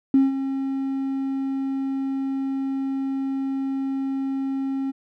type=tone with ADSR envelope; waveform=triangle; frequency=270 Hz; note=C#4; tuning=45 cents flat; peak=-8 dBFS; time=0.14-4.92 s; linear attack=3 ms; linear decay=170 ms; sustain=-13 dB; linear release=23 ms; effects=tanh soft clip ceiling -10 dBFS